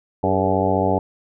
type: harmonic tone with a mistuned harmonic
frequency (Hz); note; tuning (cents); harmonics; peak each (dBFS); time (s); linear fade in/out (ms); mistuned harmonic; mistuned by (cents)
94.8; F#2; +43; 1 / 2 / 3 / 4 / 5 / 6 / 7 / 8 / 9; -25 / -25 / -25 / -25 / -25 / -25 / -25 / -25 / -25; 0.23-0.99; 5; 4; +65
effects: none